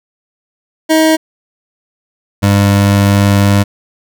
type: tone pair in turn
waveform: 25% pulse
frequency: 317.1 / 100.34 Hz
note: D#4 / G2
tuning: +33 / +41 cents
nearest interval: octave + minor sixth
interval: 1992 cents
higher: first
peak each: -3 dBFS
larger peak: neither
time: 0.89-1.17 / 2.42-3.64 s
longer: second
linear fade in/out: 20 ms
effects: none